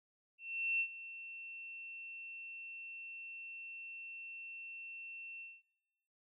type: tone with ADSR envelope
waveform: sine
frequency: 2700 Hz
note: E7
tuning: 41 cents sharp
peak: -31 dBFS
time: 0.38-5.63 s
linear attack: 420 ms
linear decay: 71 ms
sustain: -15 dB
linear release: 220 ms
effects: noise-tail reverb RT60 1.0 s tail -21 dB re dry